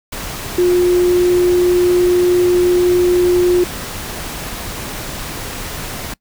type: tone in noise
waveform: sine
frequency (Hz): 356.7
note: F4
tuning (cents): +37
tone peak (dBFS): -9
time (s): 0.58-3.64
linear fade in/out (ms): 5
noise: pink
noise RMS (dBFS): -26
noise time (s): 0.12-6.14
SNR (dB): +14
effects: noise-tail reverb RT60 0.1 s tail -23 dB re dry